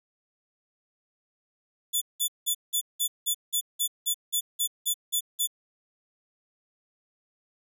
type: tone bursts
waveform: 10% pulse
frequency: 3476 Hz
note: A7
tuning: 22 cents flat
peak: -16 dBFS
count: 14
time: 1.93-5.474 s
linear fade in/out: 20 ms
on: 86 ms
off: 180 ms
effects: none